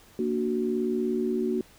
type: chord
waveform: sine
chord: Bb augmented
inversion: none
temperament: equal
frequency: 233.1 / 293.7 / 370 Hz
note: Bb3 / D4 / F#4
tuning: 0 / 0 / 0 cents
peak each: -28 / -33 / -27 dBFS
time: 0.19-1.61 s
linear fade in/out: 2 ms
effects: pink hiss -55 dBFS RMS until 1.78 s